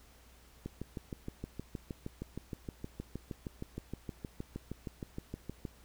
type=click train; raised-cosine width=3 ms; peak=-26 dBFS; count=33; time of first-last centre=0.66-5.652 s; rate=6.41 Hz; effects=added 60 Hz sine -60 dBFS peak until 5.84 s + pink hiss -62 dBFS RMS until 5.84 s